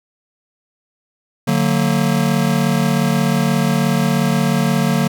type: chord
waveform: square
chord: D augmented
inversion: none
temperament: just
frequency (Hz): 146.83 / 183.54 / 229.4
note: D3 / F#3 / A#3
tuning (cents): 0 / -14 / -28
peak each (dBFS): -19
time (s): 1.47-5.08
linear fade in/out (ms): 10
effects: none